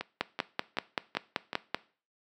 two click trains, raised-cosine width 0.3 ms, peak -11 / -18 dBFS, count 9 / 5, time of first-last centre 0.21-1.746 / 0.01-1.531 s, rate 5.21 / 2.63 Hz, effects noise-tail reverb RT60 0.4 s tail -19 dB re dry + high-pass 200 Hz 12 dB/octave

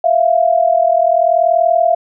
sine tone pair together, 657.9 / 698.5 Hz, E5 / F5, -4 / 0 cents, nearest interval minor second, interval 104 cents, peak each -12 dBFS, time 0.04-1.95 s, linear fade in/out 5 ms, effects none

